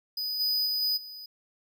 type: tone with level steps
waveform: square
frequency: 4978 Hz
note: D#8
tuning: in tune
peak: -30 / -25 / -27 / -25 / -41 dBFS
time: 0.17-1.26 s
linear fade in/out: 5 ms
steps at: 0.39 / 0.65 / 0.81 / 0.96 s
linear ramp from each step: 20 ms
effects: none